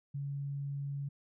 sine tone, 140.7 Hz, C#3, 26 cents sharp, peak -35 dBFS, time 0.14-1.09 s, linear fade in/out 10 ms, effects none

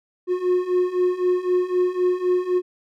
triangle beating tone pair, 359.5 / 363.4 Hz, F#4 / F#4, -50 / -31 cents, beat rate 3.9 Hz, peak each -21 / -18 dBFS, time 0.27-2.62 s, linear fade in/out 50 ms, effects none

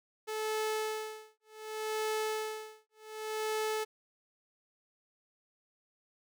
sawtooth tone with tremolo, 433.7 Hz, A4, 25 cents flat, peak -27 dBFS, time 0.27-3.85 s, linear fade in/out 20 ms, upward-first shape sine, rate 0.67 Hz, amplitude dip 100%, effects none

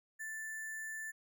sine tone with sample-and-hold, 1762 Hz, A6, 2 cents sharp, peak -40 dBFS, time 0.19-1.12 s, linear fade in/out 20 ms, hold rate 8820 Hz, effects none

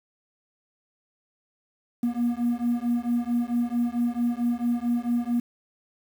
triangle beating tone pair, 236.9 / 241.4 Hz, A#3 / B3, +28 / -39 cents, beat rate 4.5 Hz, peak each -23 dBFS, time 2.03-5.4 s, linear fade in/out 5 ms, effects tanh soft clip ceiling -16 dBFS + 8-bit

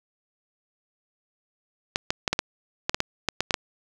clicks, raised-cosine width 0.2 ms, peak -5 dBFS, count 12, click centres 1.959 / 2.105 / 2.278 / 2.33 / 2.391 / 2.895 / 2.945 / 3.004 / 3.287 / 3.406 / 3.508 / 3.542 s, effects 7-bit

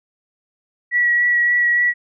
sine tone with vibrato, 1930 Hz, B6, 40 cents flat, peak -13 dBFS, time 0.91-1.94 s, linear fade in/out 50 ms, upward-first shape sine, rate 3.5 Hz, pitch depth 13 cents each way, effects none

